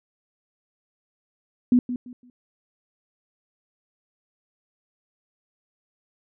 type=tone with echo; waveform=sine; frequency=246.9 Hz; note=B3; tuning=in tune; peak=-13 dBFS; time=1.72-1.79 s; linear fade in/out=2 ms; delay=170 ms; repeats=3; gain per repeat=-12 dB; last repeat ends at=2.3 s; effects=none